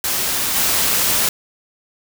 white noise with level steps, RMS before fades -20 / -17 dBFS, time 0.04-1.29 s, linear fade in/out 2 ms, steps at 0.55 s, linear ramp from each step 10 ms, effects none

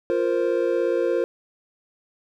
triangle chord, F suspended fourth, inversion none, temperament equal, 349.2 / 466.2 / 523.3 Hz, F4 / Bb4 / C5, 0 / 0 / 0 cents, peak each -22 dBFS, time 0.1-1.24 s, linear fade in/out 0 ms, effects none

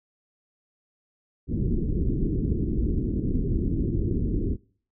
pink low-pass noise, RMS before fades -25 dBFS, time 1.47-4.57 s, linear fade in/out 50 ms, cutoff 390 Hz, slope 48 dB/octave, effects noise-tail reverb RT60 0.5 s tail -24 dB re dry

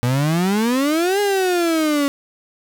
35% pulse exponential two-way sweep, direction up then down, 118.7 to 414.3 to 278.3 Hz, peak -14 dBFS, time 0.03-2.08 s, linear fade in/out 0 ms, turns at 1.2 s, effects none

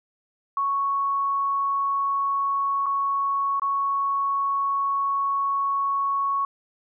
sine tone with dropouts, 1108.7 Hz, C#6, in tune, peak -21 dBFS, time 0.57-6.45 s, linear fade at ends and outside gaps 2 ms, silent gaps 2.86-2.864 / 3.597-3.619 s, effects none

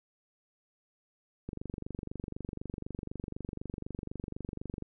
click train, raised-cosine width 3 ms, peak -25 dBFS, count 81, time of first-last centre 1.49-4.823 s, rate 24 Hz, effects none

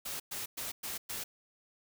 white noise bursts, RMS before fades -39 dBFS, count 5, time 0.05-1.24 s, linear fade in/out 10 ms, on 150 ms, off 110 ms, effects none

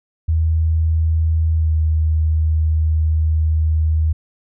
sine tone with pitch glide, 80.3 to 78.74 Hz, E2 to D#2, -45 to +21 cents, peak -13 dBFS, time 0.28-4.13 s, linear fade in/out 10 ms, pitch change -34 cents, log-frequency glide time 1.56-1.71 s, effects none

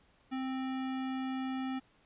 sine tone with sample-and-hold, 261.6 Hz, C4, in tune, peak -33 dBFS, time 0.31-1.8 s, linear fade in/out 20 ms, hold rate 1050 Hz, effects pink hiss -67 dBFS RMS until 2.05 s + resampled to 8000 Hz

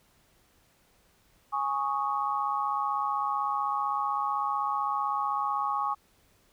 sine chord, Ab suspended fourth, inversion none, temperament equal, 830.6 / 1108.7 / 1244.5 Hz, Ab5 / Db6 / Eb6, 0 / 0 / 0 cents, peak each -31 / -29 / -34 dBFS, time 1.52-5.95 s, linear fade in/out 20 ms, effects pink hiss -65 dBFS RMS until 6.52 s

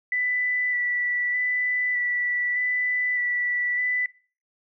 sine tone with vibrato, 1975.5 Hz, B6, in tune, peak -22 dBFS, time 0.12-4.06 s, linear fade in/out 2 ms, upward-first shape square, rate 0.82 Hz, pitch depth 13 cents each way, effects noise-tail reverb RT60 0.4 s tail -20 dB re dry

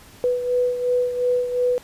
sine beating tone pair, 493.9 / 496.7 Hz, B4 / B4, 0 / +10 cents, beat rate 2.8 Hz, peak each -19 / -26 dBFS, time 0.24-1.78 s, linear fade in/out 0 ms, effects pink hiss -47 dBFS RMS until 1.83 s + resampled to 32000 Hz

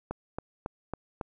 click train, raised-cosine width 1 ms, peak -19 dBFS, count 5, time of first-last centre 0.11-1.212 s, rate 3.63 Hz, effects none

